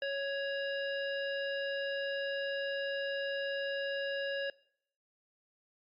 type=harmonic tone with a mistuned harmonic; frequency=554.4 Hz; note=C#5; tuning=in tune; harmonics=1 / 3 / 5 / 7 / 9; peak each=-35 / -38 / -42 / -51 / -53 dBFS; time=0.02-4.5 s; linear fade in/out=2 ms; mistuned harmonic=5; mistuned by=+28 cents; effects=noise-tail reverb RT60 0.7 s tail -23 dB re dry + Opus 48 kbps